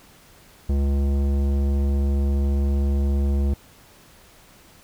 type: tone with tanh clipping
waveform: sine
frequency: 69.8 Hz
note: C#2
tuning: 13 cents sharp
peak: -20 dBFS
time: 0.69-3.54 s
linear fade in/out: 5 ms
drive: 15 dB
effects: pink hiss -51 dBFS RMS until 4.83 s